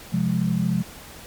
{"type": "chord", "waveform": "sine", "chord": "F minor", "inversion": "second", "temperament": "equal", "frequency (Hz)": [130.81, 174.61, 207.7], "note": ["C3", "F3", "Ab3"], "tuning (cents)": [0, 0, 0], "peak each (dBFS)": [-26, -22, -24], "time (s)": [0.12, 0.83], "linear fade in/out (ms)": 20, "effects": ["pink hiss -42 dBFS RMS until 1.26 s", "MP3 96 kbps"]}